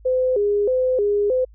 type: tone with vibrato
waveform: sine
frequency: 457.9 Hz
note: A#4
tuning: 31 cents flat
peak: -16 dBFS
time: 0.05-1.45 s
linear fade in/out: 10 ms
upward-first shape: square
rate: 1.6 Hz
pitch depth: 190 cents each way
effects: added 53 Hz sine -44 dBFS peak until 1.54 s